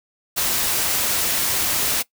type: noise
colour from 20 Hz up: white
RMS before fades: -21 dBFS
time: 0.36-2.03 s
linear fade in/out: 20 ms
effects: noise-tail reverb RT60 0.1 s tail -20 dB re dry